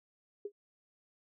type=tone with exponential decay; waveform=sine; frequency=408.3 Hz; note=G#4; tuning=29 cents flat; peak=-33 dBFS; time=0.45-0.52 s; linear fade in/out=5 ms; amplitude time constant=15 ms; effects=none